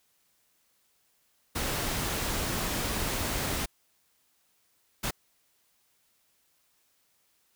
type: noise bursts at uneven times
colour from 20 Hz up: pink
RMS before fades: -31 dBFS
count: 2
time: 1.55-3.66 / 5.03-5.11 s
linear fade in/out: 10 ms
effects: white hiss -70 dBFS RMS until 7.55 s